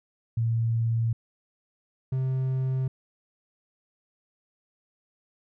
sine / triangle tone pair in turn, 114.7 / 130.96 Hz, A#2 / C3, -28 / +2 cents, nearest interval major second, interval 230 cents, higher second, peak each -22 dBFS, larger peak neither, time 0.37-1.13 / 2.12-2.88 s, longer neither, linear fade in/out 5 ms, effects none

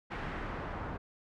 pink noise with low-pass filter sweep, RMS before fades -39 dBFS, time 0.1-0.98 s, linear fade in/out 20 ms, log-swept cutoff 2000 to 1200 Hz, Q 1.3, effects none

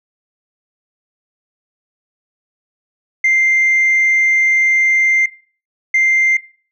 sine tone pair in turn, 2093 / 2093 Hz, C7 / C7, 0 / 0 cents, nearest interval unison, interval 0 cents, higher neither, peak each -8 dBFS, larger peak neither, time 3.24-5.26 / 5.94-6.37 s, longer first, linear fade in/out 5 ms, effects noise-tail reverb RT60 0.4 s tail -20 dB re dry + tanh soft clip ceiling -7 dBFS

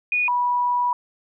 sine tone pair in turn, 2462 / 977 Hz, D#7 / B5, -19 / -19 cents, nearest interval octave + major third, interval 1600 cents, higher first, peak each -18 dBFS, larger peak neither, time 0.12-0.28 / 0.28-0.93 s, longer second, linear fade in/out 2 ms, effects none

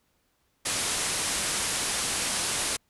white low-pass noise, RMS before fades -29 dBFS, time 0.65-2.77 s, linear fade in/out 10 ms, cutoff 11000 Hz, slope 96 dB/octave, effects pink hiss -71 dBFS RMS until 2.89 s

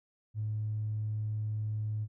triangle tone with tanh clipping, 107.3 Hz, A2, 43 cents flat, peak -31 dBFS, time 0.34-2.08 s, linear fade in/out 50 ms, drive 4 dB, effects none

